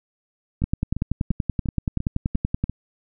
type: two click trains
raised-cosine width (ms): 5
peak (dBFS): -14 / -9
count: 7 / 22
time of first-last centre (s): 0.62-2.696 / 0.64-2.64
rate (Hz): 2.89 / 10.5
effects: none